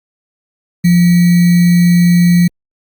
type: tone with sample-and-hold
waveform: sine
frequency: 174.61 Hz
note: F3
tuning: in tune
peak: -5 dBFS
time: 0.84-2.48 s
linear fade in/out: 10 ms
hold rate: 2100 Hz
effects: Opus 48 kbps